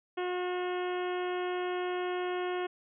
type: harmonic tone with a mistuned harmonic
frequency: 360.6 Hz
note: F#4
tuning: 45 cents flat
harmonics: 1 / 2 / 3 / 4 / 5 / 6 / 7 / 8 / 9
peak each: -32 / -38 / -42 / -44 / -46 / -48 / -49 / -50 / -51 dBFS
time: 0.17-2.67 s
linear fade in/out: 10 ms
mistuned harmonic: 7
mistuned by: +30 cents
effects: none